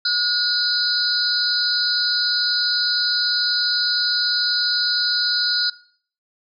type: tone cluster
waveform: sine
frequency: 1447 / 3994 / 4307 / 4935 Hz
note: F#6 / B7 / C8 / D#8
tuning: -39 / +19 / +49 / -15 cents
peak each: -23 dBFS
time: 0.05-5.7 s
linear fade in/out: 5 ms
effects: noise-tail reverb RT60 0.5 s tail -18 dB re dry